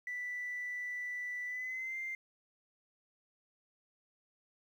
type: tone with pitch glide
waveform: sine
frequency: 1975.5 to 2093 Hz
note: B6 to C7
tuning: 0 to 0 cents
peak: -36 dBFS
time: 0.07-2.15 s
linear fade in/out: 2 ms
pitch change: +100 cents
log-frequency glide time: 1.46-1.97 s
effects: tanh soft clip ceiling -33 dBFS + 11-bit